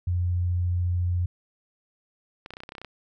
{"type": "tone", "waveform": "sine", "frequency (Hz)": 88.6, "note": "F2", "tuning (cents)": 25, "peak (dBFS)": -22, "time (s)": [0.07, 1.26], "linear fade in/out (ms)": 5}
{"type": "clicks", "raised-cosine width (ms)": 0.3, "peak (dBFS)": -23, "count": 12, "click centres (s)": [2.461, 2.506, 2.537, 2.569, 2.604, 2.635, 2.691, 2.721, 2.752, 2.782, 2.816, 2.847]}
{"effects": []}